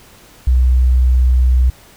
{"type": "tone", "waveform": "sine", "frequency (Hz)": 62.9, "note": "B1", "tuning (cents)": 32, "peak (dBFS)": -8, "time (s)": [0.47, 1.7], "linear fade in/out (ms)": 5, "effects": ["pink hiss -44 dBFS RMS until 1.96 s"]}